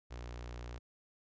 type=tone with notch filter; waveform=sawtooth; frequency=59.8 Hz; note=A#1; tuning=45 cents sharp; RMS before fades=-45 dBFS; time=0.1-0.79 s; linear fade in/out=20 ms; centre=190 Hz; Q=1.3; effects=resampled to 16000 Hz